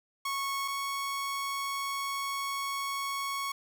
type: tone pair in turn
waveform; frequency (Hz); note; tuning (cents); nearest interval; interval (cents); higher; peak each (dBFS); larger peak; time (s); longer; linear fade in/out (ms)
sawtooth; 1102 / 1106.9; C#6 / C#6; -11 / -3; unison; 8; second; -27 / -28; first; 0.25-0.68 / 0.68-3.52; second; 5
effects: none